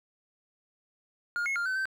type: tone with pitch steps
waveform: triangle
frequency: 1419 / 2174 / 1400 / 1522 / 1550 Hz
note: F6 / C#7 / F6 / F#6 / G6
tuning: +27 / -34 / +4 / +48 / -20 cents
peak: -26 dBFS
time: 1.36-1.855 s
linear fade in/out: 0 ms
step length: 99 ms
effects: none